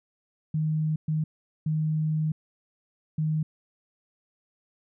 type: tone bursts at uneven times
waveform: sine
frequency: 155.56 Hz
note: D#3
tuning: in tune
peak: -23 dBFS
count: 4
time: 0.54-0.96 / 1.08-1.24 / 1.66-2.32 / 3.18-3.43 s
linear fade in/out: 5 ms
effects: none